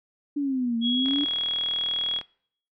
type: exponential two-way sweep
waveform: sine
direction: down then up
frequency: 293.7 to 227.9 to 293.7 Hz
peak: -23 dBFS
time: 0.36-1.25 s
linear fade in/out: 10 ms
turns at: 0.78 s
type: tone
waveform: sine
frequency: 3322 Hz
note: G#7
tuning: in tune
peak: -24 dBFS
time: 0.81-2.22 s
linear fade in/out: 50 ms
type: click train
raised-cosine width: 0.3 ms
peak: -22 dBFS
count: 47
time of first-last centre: 1.06-2.213 s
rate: 39.9 Hz
effects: noise-tail reverb RT60 0.6 s tail -21 dB re dry